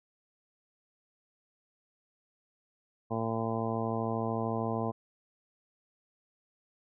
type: harmonic tone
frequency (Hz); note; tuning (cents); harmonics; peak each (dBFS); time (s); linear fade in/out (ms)
113.2; A2; +50; 1 / 2 / 3 / 4 / 5 / 6 / 7 / 8 / 9; -36 / -35 / -40 / -37 / -41 / -38 / -40 / -45 / -40; 3.1-4.92; 20
effects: none